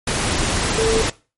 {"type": "tone in noise", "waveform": "sine", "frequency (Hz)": 446.3, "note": "A4", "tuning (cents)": 25, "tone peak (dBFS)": -15, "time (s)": [0.78, 1.02], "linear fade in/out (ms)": 5, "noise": "pink", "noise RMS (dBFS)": -20, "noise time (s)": [0.07, 1.1], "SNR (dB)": 2, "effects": ["noise-tail reverb RT60 0.3 s tail -19 dB re dry", "MP3 48 kbps"]}